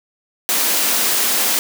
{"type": "high-pass noise", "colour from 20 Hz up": "white", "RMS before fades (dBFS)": -17, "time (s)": [0.49, 1.59], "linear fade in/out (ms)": 0, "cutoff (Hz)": 190, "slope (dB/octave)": 96, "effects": []}